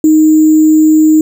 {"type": "tone with sample-and-hold", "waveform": "sine", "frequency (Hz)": 311.1, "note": "D#4", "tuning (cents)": 0, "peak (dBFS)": -3, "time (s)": [0.04, 1.21], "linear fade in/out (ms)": 2, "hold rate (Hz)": 7350, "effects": []}